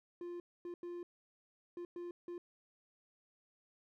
triangle tone bursts at uneven times, 349.2 Hz, F4, in tune, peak -40 dBFS, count 6, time 0.21-0.4 / 0.65-0.74 / 0.83-1.03 / 1.77-1.85 / 1.96-2.11 / 2.28-2.38 s, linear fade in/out 2 ms, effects none

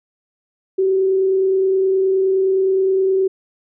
sine tone with frequency modulation, 381.8 Hz, G4, 46 cents flat, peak -13 dBFS, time 0.78-3.28 s, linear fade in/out 10 ms, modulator 29.6 Hz, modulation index 0.21, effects none

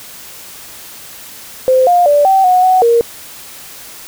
sine tone with pitch steps, 517 / 707 / 582 / 771 / 732 / 744 / 468 Hz, C5 / F5 / D5 / G5 / F#5 / F#5 / A#4, -21 / +21 / -16 / -29 / -19 / +9 / +7 cents, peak -6 dBFS, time 1.68-3.01 s, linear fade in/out 0 ms, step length 190 ms, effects white hiss -33 dBFS RMS until 4.07 s

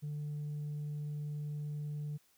triangle tone with tanh clipping, 148.3 Hz, D3, 17 cents sharp, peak -37 dBFS, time 0.02-2.18 s, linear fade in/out 20 ms, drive 6 dB, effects white hiss -70 dBFS RMS until 2.37 s

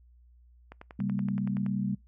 click train, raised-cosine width 0.5 ms, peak -29 dBFS, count 11, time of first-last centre 0.72-1.663 s, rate 10.6 Hz
sine chord, G diminished, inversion second, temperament equal with one note detuned, 135.35 / 196 / 233.1 Hz, Db3 / G3 / Bb3, -41 / 0 / 0 cents, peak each -34 / -29 / -35 dBFS, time 0.99-1.95 s, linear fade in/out 5 ms
effects noise-tail reverb RT60 0.2 s tail -26 dB re dry + added 60 Hz sine -55 dBFS peak until 2.07 s

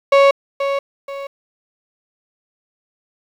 35% pulse tone with echo, 555 Hz, C#5, 2 cents sharp, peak -6 dBFS, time 0.12-0.31 s, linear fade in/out 5 ms, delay 480 ms, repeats 2, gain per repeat -9 dB, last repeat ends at 1.27 s, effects low-pass 3000 Hz 12 dB/octave + 8-bit

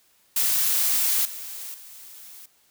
blue noise with level steps, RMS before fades -22 / -36 / -44 dBFS, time 0.36-2.46 s, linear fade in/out 5 ms, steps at 1.25 / 1.74 s, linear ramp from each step 2 ms, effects white hiss -62 dBFS RMS until 2.7 s

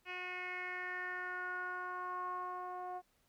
10% pulse tone with low-pass filter sweep, 362.8 Hz, F#4, 34 cents flat, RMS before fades -42 dBFS, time 0.05-3.02 s, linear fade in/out 50 ms, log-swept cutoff 2700 to 810 Hz, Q 4.9, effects pink hiss -75 dBFS RMS until 3.28 s

